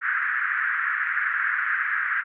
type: band-pass noise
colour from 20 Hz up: white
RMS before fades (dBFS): -25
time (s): 0.01-2.24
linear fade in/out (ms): 50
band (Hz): 1400 to 1800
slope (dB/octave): 48
effects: none